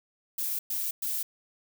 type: noise bursts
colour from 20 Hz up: violet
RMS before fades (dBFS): -31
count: 3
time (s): 0.38-1.23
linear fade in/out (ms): 5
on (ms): 210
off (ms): 110
effects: none